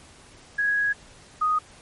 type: tone pair in turn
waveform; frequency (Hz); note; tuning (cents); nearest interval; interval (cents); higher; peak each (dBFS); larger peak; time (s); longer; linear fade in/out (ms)
sine; 1661.2 / 1244.5; G#6 / D#6; 0 / 0; perfect fourth; 500; first; -20 / -19; second; 0.58-0.93 / 1.41-1.59; first; 10
effects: pink hiss -50 dBFS RMS until 1.81 s + MP3 48 kbps